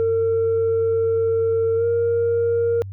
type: tone with pitch glide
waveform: sine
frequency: 454.2 to 467 Hz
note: A#4 to A#4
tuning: -45 to +3 cents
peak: -15 dBFS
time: 0-2.82 s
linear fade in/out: 0 ms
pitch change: +48 cents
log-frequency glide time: 1.76-1.85 s
effects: tanh soft clip ceiling -14 dBFS + added 97 Hz sine -30 dBFS peak until 2.92 s